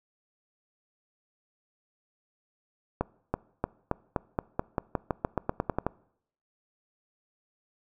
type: accelerating click train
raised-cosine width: 1 ms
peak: -12 dBFS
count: 17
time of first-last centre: 3.01-5.866 s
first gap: 330 ms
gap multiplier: 0.91
effects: noise-tail reverb RT60 0.7 s tail -23 dB re dry